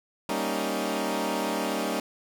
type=chord; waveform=15% pulse; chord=Eb dominant seventh; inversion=first; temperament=equal; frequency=196 / 233.1 / 277.2 / 311.1 Hz; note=G3 / Bb3 / Db4 / Eb4; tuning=0 / 0 / 0 / 0 cents; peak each=-26 dBFS; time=0.29-2 s; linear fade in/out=2 ms; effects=none